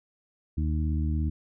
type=harmonic tone; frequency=77.3 Hz; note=D#2; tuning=11 cents flat; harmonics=1 / 2 / 3 / 4; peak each=-25 / -33 / -35 / -37 dBFS; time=0.57-1.3 s; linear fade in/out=10 ms; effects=none